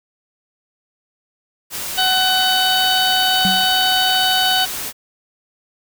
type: noise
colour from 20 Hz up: white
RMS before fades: -26 dBFS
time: 1.7-4.93 s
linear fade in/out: 50 ms
type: harmonic tone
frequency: 750 Hz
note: F#5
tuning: 23 cents sharp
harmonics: 1 / 2 / 4 / 5 / 6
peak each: -19 / -21 / -18 / -22 / -24 dBFS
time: 1.97-4.66 s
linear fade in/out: 20 ms
type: tone with exponential decay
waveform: sine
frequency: 190.3 Hz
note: F#3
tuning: 49 cents sharp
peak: -15 dBFS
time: 3.45-3.76 s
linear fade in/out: 0 ms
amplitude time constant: 67 ms
effects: none